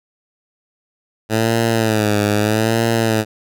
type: tone with vibrato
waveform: 10% pulse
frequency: 109.2 Hz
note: A2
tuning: 13 cents flat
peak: -6 dBFS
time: 1.29-3.25 s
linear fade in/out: 50 ms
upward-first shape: sine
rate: 0.79 Hz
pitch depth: 92 cents each way
effects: none